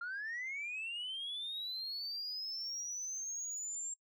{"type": "linear sweep", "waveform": "sine", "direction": "up", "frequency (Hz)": [1377, 7459], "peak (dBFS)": -37, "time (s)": [0.01, 3.94], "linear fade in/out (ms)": 5, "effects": ["noise-tail reverb RT60 0.1 s tail -23 dB re dry", "tanh soft clip ceiling -36 dBFS"]}